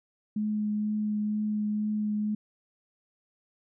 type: tone with vibrato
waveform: sine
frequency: 211.3 Hz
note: G#3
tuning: 30 cents sharp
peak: -26 dBFS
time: 0.36-2.35 s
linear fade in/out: 5 ms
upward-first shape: triangle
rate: 2.1 Hz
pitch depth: 12 cents each way
effects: none